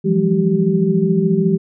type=tone cluster; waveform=sine; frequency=166.1 / 180.1 / 205.4 / 387 Hz; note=E3 / F#3 / G#3 / G4; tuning=+13 / -46 / -19 / -22 cents; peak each=-18 dBFS; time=0.04-1.58 s; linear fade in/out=20 ms; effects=none